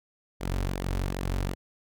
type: tone with flanger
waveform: sawtooth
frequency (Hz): 46.25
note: F#1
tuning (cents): 0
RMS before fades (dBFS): -30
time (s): 0.4-1.55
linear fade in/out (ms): 20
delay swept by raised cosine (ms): 0.7 to 6.3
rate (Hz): 2.6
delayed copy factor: -0.5
effects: none